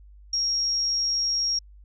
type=tone; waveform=sine; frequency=5588 Hz; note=F8; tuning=in tune; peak=-22 dBFS; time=0.33-1.59 s; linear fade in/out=5 ms; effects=added 50 Hz sine -46 dBFS peak until 1.84 s